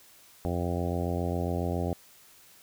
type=harmonic tone; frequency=87.3 Hz; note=F2; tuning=in tune; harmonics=1 / 2 / 3 / 4 / 5 / 6 / 7 / 8 / 9; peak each=-31 / -34 / -36 / -37 / -38 / -39 / -39 / -40 / -41 dBFS; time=0.45-1.93 s; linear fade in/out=0 ms; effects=white hiss -56 dBFS RMS until 2.62 s